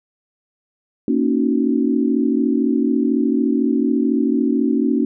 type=chord; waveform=sine; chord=D# minor seventh; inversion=second; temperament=equal; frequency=233.1 / 277.2 / 311.1 / 370 Hz; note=A#3 / C#4 / D#4 / F#4; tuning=0 / 0 / 0 / 0 cents; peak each=-19 / -18 / -22 / -24 dBFS; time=1.08-5.05 s; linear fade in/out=2 ms; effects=none